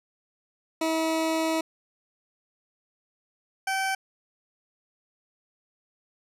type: tone pair in turn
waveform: 20% pulse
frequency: 322 / 770.5 Hz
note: E4 / G5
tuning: -41 / -30 cents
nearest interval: octave + minor third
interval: 1511 cents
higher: second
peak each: -19 / -20 dBFS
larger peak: first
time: 0.81-1.61 / 3.67-3.95 s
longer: first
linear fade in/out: 5 ms
effects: low-pass 12000 Hz 12 dB/octave